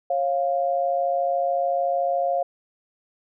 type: tone pair together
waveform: sine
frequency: 546.3 / 700 Hz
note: C#5 / F5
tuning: -25 / +4 cents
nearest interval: major third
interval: 429 cents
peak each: -24 / -22 dBFS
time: 0.1-2.43 s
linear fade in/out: 5 ms
effects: none